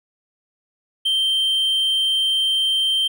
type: tone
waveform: triangle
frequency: 3136 Hz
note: G7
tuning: in tune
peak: -15 dBFS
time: 1.05-3.08 s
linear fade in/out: 10 ms
effects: none